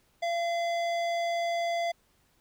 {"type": "tone with hard clipping", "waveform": "triangle", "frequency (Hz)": 683, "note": "F5", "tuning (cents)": -39, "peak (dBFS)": -29, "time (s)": [0.22, 1.92], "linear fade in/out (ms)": 10, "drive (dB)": 18, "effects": ["pink hiss -68 dBFS RMS until 2.4 s"]}